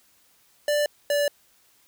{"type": "tone pair in turn", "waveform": "square", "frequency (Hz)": [589, 579.9], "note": ["D5", "D5"], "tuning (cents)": [5, -22], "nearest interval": "unison", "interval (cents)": 27, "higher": "first", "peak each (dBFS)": -21, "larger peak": "neither", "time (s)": [[0.68, 0.86], [1.1, 1.28]], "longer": "neither", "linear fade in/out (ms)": 2, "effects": ["white hiss -61 dBFS RMS until 1.87 s"]}